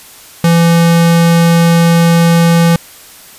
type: tone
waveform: square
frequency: 168.4 Hz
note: E3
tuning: 37 cents sharp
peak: -6 dBFS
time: 0.44-2.76 s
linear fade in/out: 2 ms
effects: white hiss -36 dBFS RMS until 3.38 s + resampled to 32000 Hz